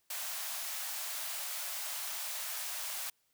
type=high-pass noise; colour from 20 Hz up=white; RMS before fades=-39 dBFS; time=0.1-3.1 s; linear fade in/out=5 ms; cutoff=580 Hz; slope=96 dB/octave; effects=white hiss -75 dBFS RMS until 3.33 s